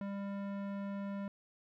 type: tone with low-pass filter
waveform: square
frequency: 199.1 Hz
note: G3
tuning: 27 cents sharp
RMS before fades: -40 dBFS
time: 0.01-1.28 s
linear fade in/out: 2 ms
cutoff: 1600 Hz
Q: 0.71
effects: 13-bit